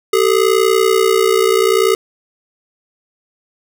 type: ring-modulated tone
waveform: square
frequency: 415.3 Hz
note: G#4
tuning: in tune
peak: -8 dBFS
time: 0.13-1.95 s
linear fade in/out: 2 ms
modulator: 30.3 Hz
effects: none